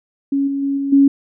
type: tone with level steps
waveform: sine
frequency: 277.4 Hz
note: C#4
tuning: 1 cent sharp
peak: -14 / -18 / -16 / -18 / -7 dBFS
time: 0.32-1.08 s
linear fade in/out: 5 ms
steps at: 0.47 / 0.62 / 0.77 / 0.92 s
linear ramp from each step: 10 ms
effects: none